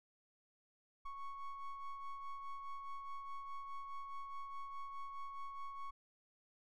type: ring-modulated tone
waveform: triangle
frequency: 554.4 Hz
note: C#5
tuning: in tune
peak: -38 dBFS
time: 1.05-5.91 s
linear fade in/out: 10 ms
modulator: 552 Hz
effects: none